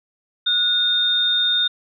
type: tone pair together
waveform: sine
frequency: 1452 / 3657 Hz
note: F#6 / A#7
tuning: -33 / -34 cents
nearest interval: octave + major third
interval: 1599 cents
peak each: -26 / -16 dBFS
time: 0.46-1.68 s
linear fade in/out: 10 ms
effects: none